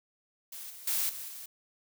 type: noise with level steps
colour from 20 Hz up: blue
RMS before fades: -43 / -48 / -30 / -41 / -44 dBFS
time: 0.52-1.46 s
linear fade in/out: 5 ms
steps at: 0.7 / 0.87 / 1.09 / 1.28 s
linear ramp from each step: 5 ms
effects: none